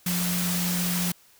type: tone in noise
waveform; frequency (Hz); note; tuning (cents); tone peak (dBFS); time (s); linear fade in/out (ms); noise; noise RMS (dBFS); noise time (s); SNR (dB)
sine; 177.6; F3; +29; -26; 0.06-1.12; 5; white; -29; 0.06-1.12; 0
effects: white hiss -57 dBFS RMS until 1.39 s